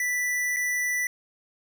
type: tone with dropouts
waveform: square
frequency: 1975.5 Hz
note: B6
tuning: in tune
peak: -25 dBFS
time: 0-1.07 s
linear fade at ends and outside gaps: 2 ms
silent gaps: 0.563-0.567 s
effects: none